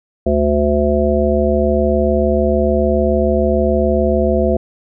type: harmonic tone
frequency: 73.42 Hz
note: D2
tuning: in tune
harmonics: 1 / 3 / 5 / 7 / 9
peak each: -18 / -18 / -18 / -18 / -18 dBFS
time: 0.26-4.57 s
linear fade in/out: 5 ms
effects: none